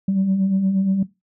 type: beating tone pair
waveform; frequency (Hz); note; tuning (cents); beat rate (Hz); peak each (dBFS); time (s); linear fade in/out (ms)
sine; 185 / 193.5; F#3 / G3; 0 / -22; 8.5; -24 / -16; 0.08-1.03; 5
effects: noise-tail reverb RT60 0.2 s tail -17 dB re dry + tanh soft clip ceiling -12 dBFS